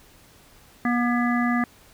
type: harmonic tone with a mistuned harmonic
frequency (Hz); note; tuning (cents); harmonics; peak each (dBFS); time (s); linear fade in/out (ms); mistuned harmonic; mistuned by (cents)
241.1; B3; -41; 1 / 3 / 5 / 7 / 8; -21 / -29 / -29 / -30 / -32; 0.85-1.64; 2; 8; +63
effects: pink hiss -53 dBFS RMS until 1.93 s